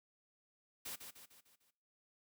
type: noise with echo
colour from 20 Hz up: white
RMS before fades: -45 dBFS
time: 0.85-0.96 s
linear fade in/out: 10 ms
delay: 150 ms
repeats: 5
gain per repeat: -6 dB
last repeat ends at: 1.71 s
effects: noise-tail reverb RT60 0.6 s tail -20 dB re dry